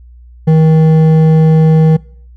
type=tone with hard clipping; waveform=triangle; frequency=158.7 Hz; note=D#3; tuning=35 cents sharp; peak=-6 dBFS; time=0.47-1.97 s; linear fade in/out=10 ms; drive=12 dB; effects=noise-tail reverb RT60 0.6 s tail -24 dB re dry + added 60 Hz sine -34 dBFS peak until 2.36 s